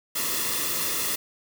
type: noise with comb filter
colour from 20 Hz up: white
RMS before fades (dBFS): -27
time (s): 0.15-1.16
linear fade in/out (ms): 10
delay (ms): 1.3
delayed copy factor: -0.65
effects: none